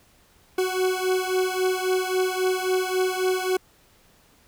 40% pulse beating tone pair, 370 / 373.7 Hz, F#4 / F#4, 0 / +17 cents, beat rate 3.7 Hz, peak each -23 / -25 dBFS, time 0.58-3.57 s, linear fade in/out 5 ms, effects pink hiss -58 dBFS RMS until 4.47 s

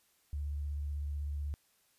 sine tone with vibrato, 72.6 Hz, D2, 19 cents flat, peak -34 dBFS, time 0.33-1.54 s, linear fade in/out 0 ms, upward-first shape triangle, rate 16 Hz, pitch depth 32 cents each way, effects white hiss -71 dBFS RMS until 1.98 s + resampled to 32000 Hz

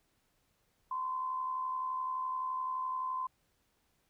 sine tone with amplitude modulation, 1030 Hz, C6, 28 cents flat, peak -31 dBFS, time 0.91-3.27 s, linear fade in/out 5 ms, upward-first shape sine, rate 71.7 Hz, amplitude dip 45%, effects pink hiss -75 dBFS RMS until 4.09 s

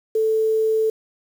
sine tone with quantisation, 440 Hz, A4, in tune, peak -16 dBFS, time 0.15-0.9 s, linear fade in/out 5 ms, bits 7, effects none

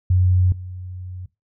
sine tone with level steps, 91.3 Hz, F#2, 23 cents flat, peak -13 / -30 dBFS, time 0.1-1.26 s, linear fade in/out 5 ms, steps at 0.52 s, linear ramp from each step 2 ms, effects noise-tail reverb RT60 0.2 s tail -18 dB re dry

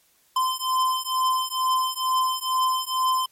square beating tone pair, 1031 / 1033.2 Hz, C6 / C6, -26 / -22 cents, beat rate 2.2 Hz, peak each -25 dBFS, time 0.36-3.26 s, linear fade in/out 5 ms, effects white hiss -62 dBFS RMS until 3.31 s + MP3 64 kbps

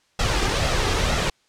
pink noise with flanger, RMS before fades -21 dBFS, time 0.19-1.3 s, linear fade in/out 5 ms, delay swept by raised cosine 1.5 to 2.5 ms, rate 2.1 Hz, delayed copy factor +0.5, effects white hiss -63 dBFS RMS until 1.48 s + low-pass 6000 Hz 12 dB/octave

